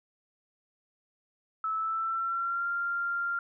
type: tone with pitch glide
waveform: sine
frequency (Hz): 1305 to 1390.6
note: E6 to F6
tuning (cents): -18 to -8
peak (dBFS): -28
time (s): 1.64-3.39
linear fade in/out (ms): 2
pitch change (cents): +110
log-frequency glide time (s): 1.74-2.68
effects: none